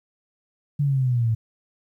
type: exponential sweep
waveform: sine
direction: down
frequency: 146.83 to 110 Hz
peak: -18 dBFS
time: 0.79-1.35 s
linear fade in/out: 10 ms
effects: 10-bit